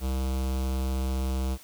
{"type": "tone with notch filter", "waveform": "square", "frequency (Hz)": 65.41, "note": "C2", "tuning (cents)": 0, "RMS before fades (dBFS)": -28, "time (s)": [0, 1.58], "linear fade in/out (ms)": 50, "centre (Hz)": 1800, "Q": 1.4, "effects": ["white hiss -51 dBFS RMS until 1.63 s"]}